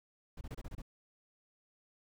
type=noise bursts; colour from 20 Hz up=brown; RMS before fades=-43 dBFS; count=7; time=0.37-0.819 s; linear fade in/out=5 ms; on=41 ms; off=27 ms; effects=none